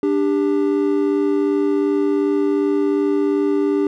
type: tone pair together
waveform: triangle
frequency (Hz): 293.7 / 396.4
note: D4 / G4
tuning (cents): 0 / +19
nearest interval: perfect fourth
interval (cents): 519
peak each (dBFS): -16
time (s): 0.03-3.87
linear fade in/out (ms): 2
effects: none